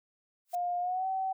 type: noise with exponential growth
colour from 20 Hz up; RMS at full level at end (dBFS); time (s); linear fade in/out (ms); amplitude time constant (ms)
blue; -44; 0.45-0.55; 0; 20
type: tone with pitch glide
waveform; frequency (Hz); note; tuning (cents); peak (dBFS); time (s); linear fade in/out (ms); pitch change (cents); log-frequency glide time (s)
sine; 708 to 763.2; F5 to G5; +23 to -47; -29; 0.53-1.33; 10; +130; 0.8-1.07
effects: none